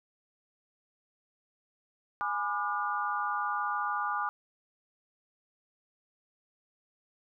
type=chord; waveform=sine; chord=G# diminished seventh; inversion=none; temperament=just; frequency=830.6 / 996.7 / 1196.1 / 1435.3 Hz; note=G#5 / B5 / D6 / F6; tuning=0 / +16 / +31 / +47 cents; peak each=-35 / -38 / -32 / -36 dBFS; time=2.21-4.29 s; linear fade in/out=0 ms; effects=none